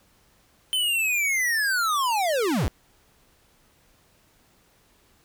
square linear sweep, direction down, 3082 to 45.73 Hz, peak -22 dBFS, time 0.73-2.68 s, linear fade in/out 0 ms, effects pink hiss -61 dBFS RMS until 5.24 s

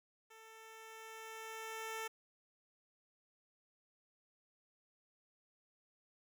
10% pulse tone with level ramp, 444.4 Hz, A4, 17 cents sharp, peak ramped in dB -49 to -32 dBFS, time 0.3-2.08 s, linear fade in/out 10 ms, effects none

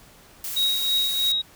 blue noise, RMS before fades -31 dBFS, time 0.44-1.32 s, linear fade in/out 2 ms
sine tone with tremolo, 3801 Hz, A#7, 33 cents sharp, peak -18 dBFS, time 0.56-1.42 s, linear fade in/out 10 ms, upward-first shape triangle, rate 3.1 Hz, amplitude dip 55%
effects pink hiss -51 dBFS RMS until 1.55 s

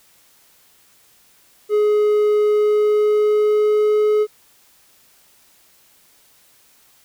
triangle tone with pitch glide, 420.2 to 424.1 Hz, G#4 to G#4, +20 to +36 cents, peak -11 dBFS, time 1.69-4.27 s, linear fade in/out 50 ms, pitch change +16 cents, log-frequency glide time 2.38-4.1 s, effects white hiss -54 dBFS RMS until 7.04 s

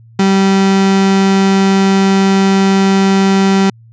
35% pulse tone, 194 Hz, G3, 18 cents flat, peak -6 dBFS, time 0.19-3.7 s, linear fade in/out 5 ms, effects added 114 Hz sine -38 dBFS peak until 3.92 s + resampled to 16000 Hz

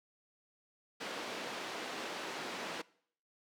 pink band-pass noise, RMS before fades -42 dBFS, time 1-2.82 s, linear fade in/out 10 ms, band 300 to 4500 Hz, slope 12 dB/octave, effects noise-tail reverb RT60 0.6 s tail -22 dB re dry + high-pass 150 Hz 12 dB/octave

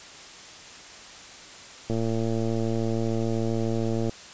click train, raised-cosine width 2 ms, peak -15 dBFS, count 249, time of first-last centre 1.9-4.095 s, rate 113 Hz, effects white hiss -44 dBFS RMS until 4.33 s + resampled to 16000 Hz

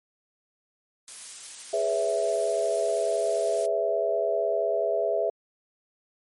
blue noise, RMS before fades -38 dBFS, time 1.08-3.66 s, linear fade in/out 0 ms
sine chord, C# minor seventh, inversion second, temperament equal with one note detuned, 415.3 / 493.9 / 564.1 / 659.3 Hz, G#4 / B4 / C#5 / E5, 0 / 0 / +30 / 0 cents, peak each -29 / -31 / -31 / -25 dBFS, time 1.73-5.3 s, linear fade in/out 5 ms
effects MP3 48 kbps

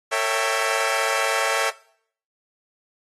15% pulse chord, A dominant seventh, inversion none, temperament equal with one note detuned, 451.3 / 554.4 / 659.3 / 784 Hz, A4 / C#5 / E5 / G5, +44 / 0 / 0 / 0 cents, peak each -21 / -19 / -19 / -22 dBFS, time 0.11-1.71 s, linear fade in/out 20 ms, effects noise-tail reverb RT60 0.6 s tail -20 dB re dry + AAC 32 kbps

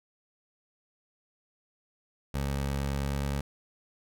20% pulse tone with pitch glide, 69.3 to 69.94 Hz, C#2 to C#2, 0 to +16 cents, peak -24 dBFS, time 2.34-3.41 s, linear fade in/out 5 ms, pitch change +16 cents, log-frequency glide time 2.92-3.27 s, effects none

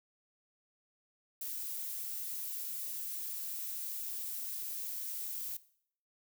violet noise, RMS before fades -40 dBFS, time 1.41-5.57 s, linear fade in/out 5 ms, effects noise-tail reverb RT60 0.6 s tail -18 dB re dry

